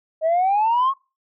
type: exponential sweep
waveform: sine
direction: up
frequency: 624 to 1108.7 Hz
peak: -14 dBFS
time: 0.21-0.94 s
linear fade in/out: 50 ms
effects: noise-tail reverb RT60 0.3 s tail -25 dB re dry + tanh soft clip ceiling -13 dBFS